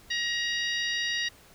harmonic tone, 946 Hz, A#5, 25 cents sharp, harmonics 2 / 3 / 4 / 5 / 6, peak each -30 / -34 / -33 / -37 / -40 dBFS, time 0.1-1.29 s, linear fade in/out 10 ms, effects pink hiss -55 dBFS RMS until 1.54 s

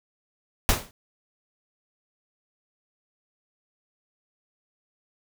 pink noise with exponential decay, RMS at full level -17 dBFS, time 0.69-0.91 s, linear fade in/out 0 ms, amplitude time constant 47 ms, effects none

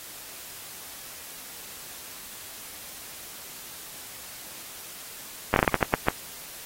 slowing click train, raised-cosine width 0.5 ms, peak -4 dBFS, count 9, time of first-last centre 5.54-6.085 s, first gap 22 ms, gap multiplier 1.31, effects white hiss -42 dBFS RMS until 6.65 s + AAC 48 kbps

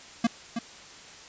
square tone with echo, 232 Hz, A#3, 8 cents flat, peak -20 dBFS, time 0.24-0.27 s, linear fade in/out 5 ms, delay 320 ms, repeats 1, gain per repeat -8 dB, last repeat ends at 0.59 s, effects white hiss -47 dBFS RMS until 1.28 s + resampled to 16000 Hz

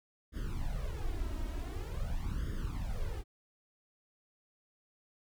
brown noise with flanger, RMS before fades -36 dBFS, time 0.32-3.24 s, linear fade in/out 50 ms, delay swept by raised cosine 0.59 to 3.19 ms, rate 0.46 Hz, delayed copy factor +1, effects none

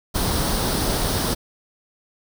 pink noise with comb filter, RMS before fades -22 dBFS, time 0.14-1.35 s, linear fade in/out 20 ms, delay 0.21 ms, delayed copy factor +0.5, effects none

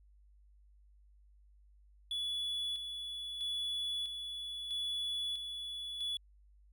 triangle tone with tremolo, 3418 Hz, G#7, 49 cents sharp, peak -33 dBFS, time 2.11-6.17 s, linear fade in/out 2 ms, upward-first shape square, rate 0.77 Hz, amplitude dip 45%, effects added 50 Hz sine -60 dBFS peak until 6.72 s

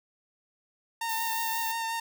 sawtooth tone with vibrato, 911 Hz, A#5, 40 cents flat, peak -26 dBFS, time 1.01-2 s, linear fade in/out 5 ms, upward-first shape triangle, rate 5.6 Hz, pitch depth 22 cents each way
violet noise, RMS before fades -35 dBFS, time 1.09-1.72 s, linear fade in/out 5 ms
effects none

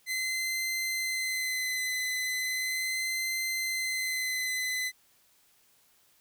sawtooth tone with vibrato, 2045 Hz, C7, 40 cents flat, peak -26 dBFS, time 0.06-4.92 s, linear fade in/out 50 ms, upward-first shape sine, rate 0.37 Hz, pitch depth 21 cents each way, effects white hiss -65 dBFS RMS until 6.2 s

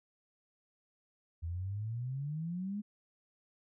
sine exponential sweep, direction up, 80.8 to 212.9 Hz, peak -35 dBFS, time 1.42-2.82 s, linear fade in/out 20 ms, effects none

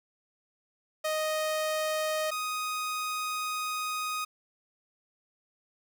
sawtooth tone pair in turn, 622.3 / 1248.1 Hz, D#5 / D#6, 0 / +5 cents, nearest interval octave, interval 1205 cents, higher second, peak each -24 / -27 dBFS, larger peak first, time 1.04-2.31 / 2.31-4.25 s, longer second, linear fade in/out 10 ms, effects 10-bit

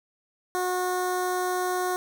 15% pulse tone with notch filter, 364.1 Hz, F#4, 28 cents flat, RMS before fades -27 dBFS, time 0.55-1.96 s, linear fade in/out 0 ms, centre 2900 Hz, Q 0.87, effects none

